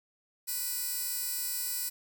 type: tone with high-pass filter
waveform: 15% pulse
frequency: 493.4 Hz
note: B4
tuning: 2 cents flat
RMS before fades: -34 dBFS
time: 0.47-1.9 s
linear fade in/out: 20 ms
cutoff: 9100 Hz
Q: 0.6
effects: none